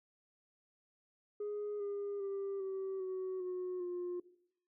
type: tone with pitch steps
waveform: sine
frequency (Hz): 415.3 / 404.6 / 394.3 / 384.1 / 374.3 / 364.7 / 355.3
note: G#4 / G#4 / G4 / G4 / F#4 / F#4 / F4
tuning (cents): 0 / -45 / +10 / -35 / +20 / -25 / +30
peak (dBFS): -35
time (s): 1.4-4.2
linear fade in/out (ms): 5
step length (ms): 400
effects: noise-tail reverb RT60 0.7 s tail -18 dB re dry + tanh soft clip ceiling -35 dBFS